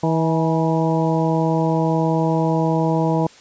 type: harmonic tone with a mistuned harmonic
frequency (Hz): 161.4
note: E3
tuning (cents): -36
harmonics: 1 / 2 / 3 / 4 / 5 / 6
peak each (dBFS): -19 / -22 / -24 / -25 / -26 / -27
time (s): 0.03-3.27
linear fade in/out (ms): 5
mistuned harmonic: 5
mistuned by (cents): +49
effects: white hiss -46 dBFS RMS until 3.4 s + resampled to 16000 Hz